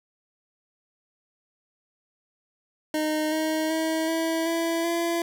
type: tone with pitch steps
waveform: 25% pulse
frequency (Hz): 308.5 / 314.3 / 320.1 / 326.1 / 332.2 / 338.4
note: D#4 / D#4 / D#4 / E4 / E4 / E4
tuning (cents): -15 / +18 / +49 / -19 / +13 / +45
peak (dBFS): -20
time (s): 2.94-5.22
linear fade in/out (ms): 2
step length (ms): 380
effects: none